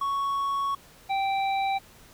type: tone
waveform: triangle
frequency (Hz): 1111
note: C#6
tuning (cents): +4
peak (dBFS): -23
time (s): 0.01-0.75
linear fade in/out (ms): 5
type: harmonic tone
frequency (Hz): 781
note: G5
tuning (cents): -7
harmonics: 1 / 3 / 5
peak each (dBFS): -24 / -34 / -38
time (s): 1.09-1.79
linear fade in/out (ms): 20
effects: pink hiss -53 dBFS RMS until 2.13 s